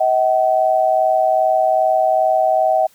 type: tone pair together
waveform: sine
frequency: 637.5 / 760 Hz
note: D#5 / F#5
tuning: +42 / +46 cents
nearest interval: minor third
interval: 304 cents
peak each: -15 dBFS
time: 0-2.87 s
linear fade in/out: 10 ms
effects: white hiss -53 dBFS RMS until 2.94 s